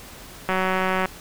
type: click train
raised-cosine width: 0.5 ms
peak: -8 dBFS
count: 107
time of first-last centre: 0.49-1.057 s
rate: 187 Hz
effects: pink hiss -42 dBFS RMS until 1.2 s